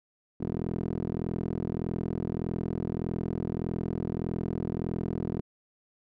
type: tone with band-pass filter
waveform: 15% pulse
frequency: 41.66 Hz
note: E1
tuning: 19 cents sharp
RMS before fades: -32 dBFS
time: 0.4-5.41 s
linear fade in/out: 10 ms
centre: 270 Hz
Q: 2.8
effects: none